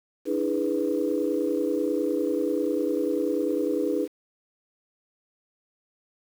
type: chord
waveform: sine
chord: E dominant seventh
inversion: third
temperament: equal with one note detuned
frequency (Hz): 293.7 / 323.8 / 415.3 / 493.9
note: D4 / E4 / G#4 / B4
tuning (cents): 0 / -31 / 0 / 0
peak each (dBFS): -28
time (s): 0.25-4.08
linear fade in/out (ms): 50
effects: tanh soft clip ceiling -13 dBFS + 8-bit